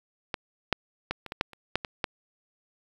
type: clicks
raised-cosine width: 0.3 ms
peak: -13 / -6 / -12 / -23 / -18 / -8 / -30 / -8 / -17 / -10 dBFS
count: 10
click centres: 0.342 / 0.727 / 1.11 / 1.263 / 1.321 / 1.411 / 1.533 / 1.756 / 1.848 / 2.042 s
effects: 8-bit